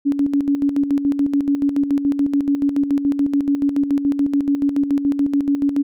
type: tone with tremolo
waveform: sine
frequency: 282.5 Hz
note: C#4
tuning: 33 cents sharp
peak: -13 dBFS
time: 0.05-5.83 s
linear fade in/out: 20 ms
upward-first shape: square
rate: 7 Hz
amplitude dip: 60%
effects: none